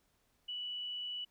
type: tone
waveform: sine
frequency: 2955 Hz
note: F#7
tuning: 3 cents flat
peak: -38 dBFS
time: 0.48-1.25 s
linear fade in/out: 10 ms
effects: pink hiss -75 dBFS RMS until 1.3 s